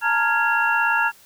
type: tone cluster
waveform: sine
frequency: 865 / 922 / 1396 / 1662 / 2738 Hz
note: A5 / A#5 / F6 / G#6 / F7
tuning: -30 / -19 / -1 / +1 / -35 cents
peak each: -28 / -23 / -21 / -22 / -27 dBFS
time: 0.01-1.12 s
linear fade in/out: 50 ms
effects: white hiss -51 dBFS RMS until 1.25 s